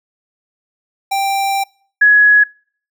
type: tone pair in turn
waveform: square / sine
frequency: 786 / 1679 Hz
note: G5 / G#6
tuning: +4 / +18 cents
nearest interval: octave + minor second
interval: 1314 cents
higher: second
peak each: -15 / -5 dBFS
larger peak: second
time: 1.11-1.64 / 2.01-2.44 s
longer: first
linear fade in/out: 10 ms
effects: noise-tail reverb RT60 0.5 s tail -26 dB re dry